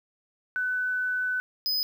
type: tone pair in turn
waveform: sine / square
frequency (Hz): 1501 / 5018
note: F#6 / D#8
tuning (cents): +24 / +14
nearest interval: octave + major sixth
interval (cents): 2090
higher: second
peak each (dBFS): -25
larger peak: neither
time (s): 0.56-1.4 / 1.66-1.83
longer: first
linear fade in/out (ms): 0
effects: 10-bit